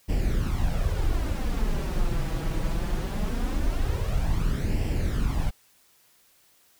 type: noise with flanger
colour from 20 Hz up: brown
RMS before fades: -25 dBFS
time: 0.08-5.51 s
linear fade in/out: 20 ms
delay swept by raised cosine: 0.38 to 6.18 ms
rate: 0.21 Hz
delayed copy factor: +0.6
effects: white hiss -61 dBFS RMS until 6.79 s